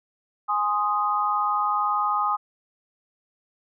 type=chord; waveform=sine; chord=Ab major; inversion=none; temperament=equal; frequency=830.6 / 1046.5 / 1244.5 Hz; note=Ab5 / C6 / Eb6; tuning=0 / 0 / 0 cents; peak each=-26 / -28 / -23 dBFS; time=0.48-2.37 s; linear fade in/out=20 ms; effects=none